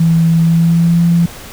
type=tone with pitch glide; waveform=sine; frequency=164.81 to 170.13 Hz; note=E3 to F3; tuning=0 to -45 cents; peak=-7 dBFS; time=0-1.26 s; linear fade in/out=5 ms; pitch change=+55 cents; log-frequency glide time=0.41-1.03 s; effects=pink hiss -32 dBFS RMS until 1.52 s